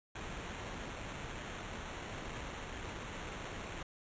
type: noise with sample-and-hold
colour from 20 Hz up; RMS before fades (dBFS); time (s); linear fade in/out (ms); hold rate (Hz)
pink; -44; 0.15-3.83; 5; 4900
effects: resampled to 16000 Hz